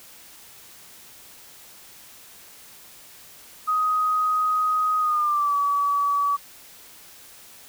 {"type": "tone with pitch glide", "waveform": "sine", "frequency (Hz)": [1253, 1142.4], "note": ["D#6", "D6"], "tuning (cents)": [12, -48], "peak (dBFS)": -19, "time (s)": [3.67, 6.37], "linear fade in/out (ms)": 20, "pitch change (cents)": -160, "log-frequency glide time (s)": [4.99, 5.56], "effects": ["white hiss -47 dBFS RMS until 7.68 s"]}